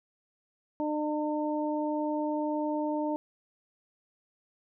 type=harmonic tone; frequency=301.8 Hz; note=D4; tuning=47 cents sharp; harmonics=1 / 2 / 3; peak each=-30 / -33 / -35 dBFS; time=0.8-3.16 s; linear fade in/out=0 ms; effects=none